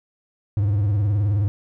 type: tone with vibrato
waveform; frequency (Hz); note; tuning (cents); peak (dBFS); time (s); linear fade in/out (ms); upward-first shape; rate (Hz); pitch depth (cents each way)
triangle; 102.1; G#2; -29; -15; 0.57-1.48; 0; sine; 19; 110
effects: none